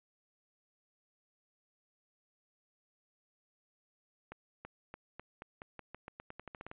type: accelerating click train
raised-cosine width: 0.5 ms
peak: -30 dBFS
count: 17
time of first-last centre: 4.32-6.714 s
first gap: 330 ms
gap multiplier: 0.88
effects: resampled to 8000 Hz